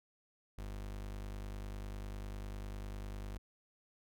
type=tone; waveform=35% pulse; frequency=50 Hz; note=G1; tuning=35 cents sharp; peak=-40 dBFS; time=0.58-3.38 s; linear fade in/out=5 ms; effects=none